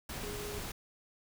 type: tone in noise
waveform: sine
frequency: 413.8 Hz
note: G#4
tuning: 6 cents flat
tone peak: -42 dBFS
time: 0.23-0.59 s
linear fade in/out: 5 ms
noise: pink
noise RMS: -41 dBFS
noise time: 0.09-0.72 s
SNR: -4 dB
effects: none